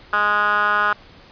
10% pulse tone with band-pass filter, 207.7 Hz, G#3, in tune, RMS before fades -18 dBFS, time 0.13-0.93 s, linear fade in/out 2 ms, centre 1400 Hz, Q 5, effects pink hiss -46 dBFS RMS until 1.31 s + resampled to 11025 Hz

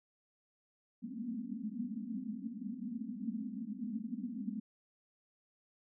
pink band-pass noise, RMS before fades -41 dBFS, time 1.02-4.6 s, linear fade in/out 10 ms, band 200 to 260 Hz, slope 96 dB/octave, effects none

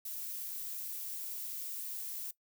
violet noise, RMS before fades -41 dBFS, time 0.05-2.31 s, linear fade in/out 5 ms, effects noise-tail reverb RT60 0.1 s tail -18 dB re dry

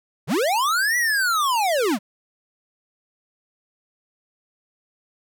square linear two-way sweep, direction up then down, 101.2 to 1975.5 to 176 Hz, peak -19 dBFS, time 0.27-1.99 s, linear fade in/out 50 ms, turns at 0.97 s, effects none

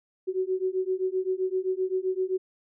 sine beating tone pair, 370.3 / 378 Hz, F#4 / F#4, +1 / +37 cents, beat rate 7.7 Hz, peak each -28 dBFS, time 0.27-2.38 s, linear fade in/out 20 ms, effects none

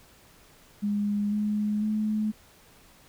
sine tone with pitch steps, 205.5 / 209.8 / 214.2 Hz, G#3 / G#3 / A3, -18 / +18 / -46 cents, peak -24 dBFS, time 0.82-2.32 s, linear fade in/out 20 ms, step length 500 ms, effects pink hiss -56 dBFS RMS until 3.08 s

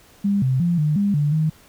sine tone with pitch steps, 200.7 / 130.2 / 172.8 / 151 / 201.8 / 146.8 / 156.5 Hz, G3 / C3 / F3 / D3 / G#3 / D3 / D#3, +41 / -8 / -18 / +48 / -49 / 0 / +10 cents, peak -16 dBFS, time 0.24-1.5 s, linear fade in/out 10 ms, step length 180 ms, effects pink hiss -51 dBFS RMS until 1.68 s

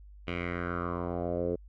10% pulse tone with low-pass filter sweep, 87.31 Hz, F2, in tune, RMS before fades -33 dBFS, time 0.27-1.56 s, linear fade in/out 10 ms, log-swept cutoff 2700 to 450 Hz, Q 4.1, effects added 50 Hz sine -48 dBFS peak until 1.68 s

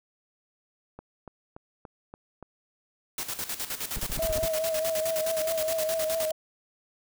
click train, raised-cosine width 1 ms, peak -28 dBFS, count 6, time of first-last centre 0.99-2.427 s, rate 3.48 Hz
white noise with tremolo, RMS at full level -32 dBFS, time 3.18-6.31 s, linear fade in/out 2 ms, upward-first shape square, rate 9.6 Hz, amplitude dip 70%
brown noise bursts, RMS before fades -32 dBFS, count 8, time 3.96-4.458 s, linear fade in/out 2 ms, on 36 ms, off 30 ms
sine tone with vibrato, 640 Hz, D#5, 49 cents sharp, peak -26 dBFS, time 4.19-6.32 s, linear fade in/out 5 ms, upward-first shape sine, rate 4.7 Hz, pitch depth 44 cents each way
effects none

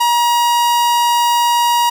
45% pulse tone, 953 Hz, A#5, 38 cents sharp, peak -11 dBFS, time 0-1.9 s, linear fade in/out 10 ms, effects none

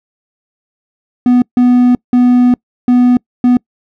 triangle tone bursts at uneven times, 246.9 Hz, B3, in tune, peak -3 dBFS, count 5, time 1.26-1.42 / 1.57-1.95 / 2.13-2.54 / 2.88-3.17 / 3.44-3.57 s, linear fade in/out 2 ms, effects noise-tail reverb RT60 0.1 s tail -26 dB re dry

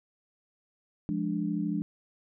sine chord, D diminished, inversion first, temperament equal, 174.61 / 207.7 / 293.7 Hz, F3 / Ab3 / D4, 0 / 0 / 0 cents, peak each -32 dBFS, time 1.09-1.82 s, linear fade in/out 0 ms, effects none

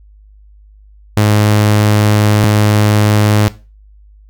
sawtooth tone pair in turn, 105.3 / 105.3 Hz, G#2 / G#2, +24 / +24 cents, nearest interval unison, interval 0 cents, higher neither, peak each -4 dBFS, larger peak neither, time 1.17-2.44 / 2.44-3.48 s, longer first, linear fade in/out 0 ms, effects noise-tail reverb RT60 0.3 s tail -17 dB re dry + added 51 Hz sine -39 dBFS peak until 4.29 s

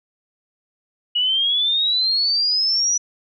sine exponential sweep, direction up, 2902 to 5920 Hz, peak -16 dBFS, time 1.15-2.98 s, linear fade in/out 10 ms, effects none

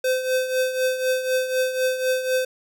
square tone with tremolo, 514 Hz, C5, 31 cents flat, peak -18 dBFS, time 0.04-2.45 s, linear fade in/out 5 ms, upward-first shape triangle, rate 4 Hz, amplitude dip 70%, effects none

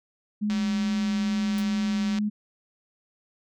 sine tone with vibrato, 208.4 Hz, G#3, 6 cents sharp, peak -23 dBFS, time 0.41-2.3 s, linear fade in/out 20 ms, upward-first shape sine, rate 2.3 Hz, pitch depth 12 cents each way
click train, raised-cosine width 0.2 ms, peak -20 dBFS, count 323, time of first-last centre 0.5-2.186 s, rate 191 Hz
white noise with exponential decay, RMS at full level -37 dBFS, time 1.58-1.66 s, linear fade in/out 2 ms, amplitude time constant 17 ms
effects none

